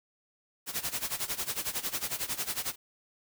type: noise with tremolo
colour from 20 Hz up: white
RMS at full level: -31 dBFS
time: 0.66-2.76 s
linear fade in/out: 50 ms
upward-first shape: sine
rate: 11 Hz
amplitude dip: 85%
effects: none